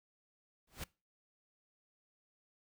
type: noise with exponential growth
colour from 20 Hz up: pink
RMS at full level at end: -38 dBFS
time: 0.67-0.84 s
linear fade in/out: 5 ms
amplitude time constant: 35 ms
effects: noise-tail reverb RT60 0.3 s tail -23 dB re dry